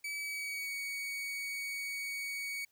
40% pulse tone with pitch glide, 2290 to 2243 Hz, D7 to C#7, -44 to +20 cents, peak -36 dBFS, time 0.04-2.65 s, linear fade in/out 5 ms, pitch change -36 cents, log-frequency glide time 0.19-0.72 s, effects white hiss -73 dBFS RMS until 2.71 s

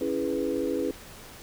sine chord, C# minor seventh, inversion none, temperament equal, 277.2 / 329.6 / 415.3 / 493.9 Hz, C#4 / E4 / G#4 / B4, 0 / 0 / 0 / 0 cents, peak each -31 dBFS, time 0.01-0.91 s, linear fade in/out 2 ms, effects pink hiss -46 dBFS RMS until 1.42 s

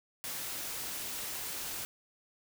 white noise, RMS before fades -39 dBFS, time 0.24-1.85 s, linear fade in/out 0 ms, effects none

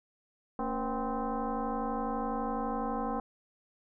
sine tone with frequency modulation, 280 Hz, C#4, 18 cents sharp, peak -30 dBFS, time 0.59-3.2 s, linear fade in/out 2 ms, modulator 254 Hz, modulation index 3.3, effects none

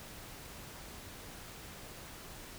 silence, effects pink hiss -49 dBFS RMS until 2.58 s

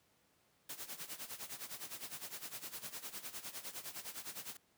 white noise with tremolo, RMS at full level -44 dBFS, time 0.69-4.57 s, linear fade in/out 5 ms, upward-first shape sine, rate 9.8 Hz, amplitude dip 80%, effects pink hiss -73 dBFS RMS until 4.77 s + high-pass 100 Hz 12 dB/octave

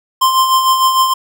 square tone with tremolo, 1046.5 Hz, C6, in tune, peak -8 dBFS, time 0.21-1.14 s, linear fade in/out 10 ms, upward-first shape sine, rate 6.6 Hz, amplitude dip 50%, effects none

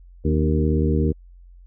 harmonic tone with a mistuned harmonic, 77.5 Hz, D#2, 6 cents flat, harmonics 1 / 2 / 3 / 4 / 5 / 6, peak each -20 / -23 / -25 / -26 / -27 / -28 dBFS, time 0.24-1.13 s, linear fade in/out 20 ms, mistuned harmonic 4, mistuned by -39 cents, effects added 44 Hz sine -43 dBFS peak until 1.66 s

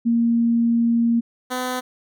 sine / 10% pulse tone pair in turn, 233.1 / 252.9 Hz, A#3 / B3, 0 / +41 cents, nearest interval minor second, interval 141 cents, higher second, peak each -15 dBFS, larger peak neither, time 0.05-1.21 / 1.5-1.81 s, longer first, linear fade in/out 20 ms, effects none

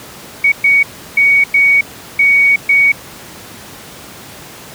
sine tone bursts at uneven times, 2241 Hz, C#7, 18 cents sharp, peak -6 dBFS, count 6, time 0.44-0.52 / 0.64-0.83 / 1.17-1.44 / 1.54-1.81 / 2.19-2.56 / 2.69-2.92 s, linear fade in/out 5 ms, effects pink hiss -33 dBFS RMS until 4.74 s + high-pass 100 Hz 12 dB/octave

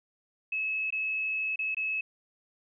sine tone with dropouts, 2586 Hz, E7, 34 cents flat, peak -28 dBFS, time 0.52-2.01 s, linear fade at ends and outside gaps 5 ms, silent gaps 0.905-0.924 / 1.559-1.59 / 1.747-1.768 s, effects none

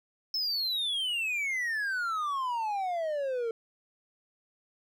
triangle exponential sweep, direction down, 5310 to 447.1 Hz, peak -27 dBFS, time 0.34-3.51 s, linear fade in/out 2 ms, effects none

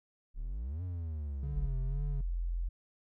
triangle exponential two-way sweep, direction up then down, 31.59 to 92.4 to 57.6 Hz, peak -33 dBFS, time 0.34-1.7 s, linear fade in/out 50 ms, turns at 0.83 s
triangle tone with vibrato, 137.5 Hz, C#3, 14 cents flat, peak -36 dBFS, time 1.43-2.21 s, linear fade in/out 2 ms, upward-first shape sine, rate 2 Hz, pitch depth 85 cents each way
sine tone, 43.02 Hz, F1, 25 cents flat, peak -31 dBFS, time 1.54-2.69 s, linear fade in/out 10 ms
effects none

